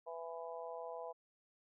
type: harmonic tone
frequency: 166.1 Hz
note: E3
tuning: 13 cents sharp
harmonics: 3 / 4 / 5 / 6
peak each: -47 / -47 / -51 / -51 dBFS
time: 0.06-1.13 s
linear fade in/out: 20 ms
effects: none